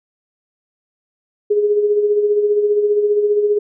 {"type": "tone with tremolo", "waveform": "sine", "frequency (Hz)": 415.3, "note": "G#4", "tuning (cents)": 0, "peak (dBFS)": -10, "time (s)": [1.5, 3.59], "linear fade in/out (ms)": 10, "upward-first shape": "sine", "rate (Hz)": 15, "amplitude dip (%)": 50, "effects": []}